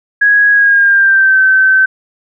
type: tone with pitch glide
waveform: sine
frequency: 1659 to 1539 Hz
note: G#6 to G6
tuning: -2 to -32 cents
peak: -5 dBFS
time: 0.21-1.86 s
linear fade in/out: 10 ms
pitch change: -130 cents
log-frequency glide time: 0.51-1.39 s
effects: none